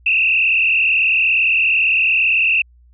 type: tone with frequency modulation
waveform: sine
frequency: 2637 Hz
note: E7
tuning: in tune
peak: -12 dBFS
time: 0.06-2.62 s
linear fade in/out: 5 ms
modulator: 38.9 Hz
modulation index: 3.1
effects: added 60 Hz sine -46 dBFS peak until 2.93 s